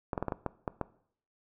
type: clicks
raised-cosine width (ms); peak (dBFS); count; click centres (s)
1; -17; 8; 0.132 / 0.178 / 0.226 / 0.283 / 0.322 / 0.463 / 0.678 / 0.813
effects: noise-tail reverb RT60 0.6 s tail -19 dB re dry